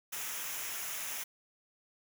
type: noise with comb filter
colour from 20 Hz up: white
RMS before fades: -39 dBFS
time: 0.12-1.24 s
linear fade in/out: 10 ms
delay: 0.23 ms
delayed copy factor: -0.6
effects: none